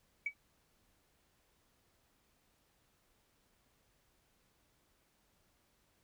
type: tone with exponential decay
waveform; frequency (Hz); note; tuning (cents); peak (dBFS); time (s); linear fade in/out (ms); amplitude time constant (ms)
sine; 2275; C#7; +44; -29; 0.26-0.34; 5; 16
effects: tanh soft clip ceiling -25 dBFS + pink hiss -74 dBFS RMS until 6.03 s